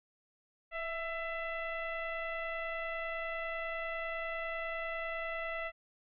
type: tone with frequency modulation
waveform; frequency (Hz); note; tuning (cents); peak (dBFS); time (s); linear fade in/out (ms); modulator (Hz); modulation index
sine; 1331; E6; +16; -35; 0.71-5.72; 50; 673; 1.7
effects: none